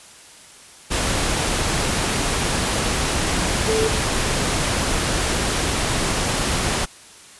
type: tone in noise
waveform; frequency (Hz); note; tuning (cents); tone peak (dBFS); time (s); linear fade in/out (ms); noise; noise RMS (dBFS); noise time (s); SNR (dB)
sine; 440; A4; 0; -18; 3.67-3.89; 20; pink; -21; 0.9-6.86; 0
effects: white hiss -44 dBFS RMS until 7.39 s + resampled to 24000 Hz